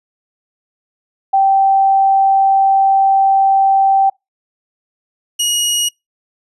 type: tone pair in turn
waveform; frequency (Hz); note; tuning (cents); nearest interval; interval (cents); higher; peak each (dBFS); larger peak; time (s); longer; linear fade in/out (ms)
sine / 20% pulse; 779 / 2892; G5 / F#7; -11 / -40; octave + major seventh; 2271; second; -8; neither; 1.33-4.1 / 5.39-5.89; first; 10
effects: noise-tail reverb RT60 0.2 s tail -26 dB re dry + resampled to 32000 Hz